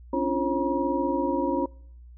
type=tone cluster; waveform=sine; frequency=270.3 / 290.9 / 345.1 / 539 / 956 Hz; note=C#4 / D4 / F4 / C#5 / A#5; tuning=-44 / -16 / -21 / -49 / +43 cents; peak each=-29 dBFS; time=0.13-1.66 s; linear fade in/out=5 ms; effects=noise-tail reverb RT60 0.7 s tail -26 dB re dry + added 60 Hz sine -44 dBFS peak until 2.17 s